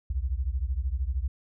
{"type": "beating tone pair", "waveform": "sine", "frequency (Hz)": [60, 73], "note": ["B1", "D2"], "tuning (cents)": [-49, -10], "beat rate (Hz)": 13, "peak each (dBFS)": [-28, -30], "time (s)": [0.1, 1.28], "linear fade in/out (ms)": 5, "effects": []}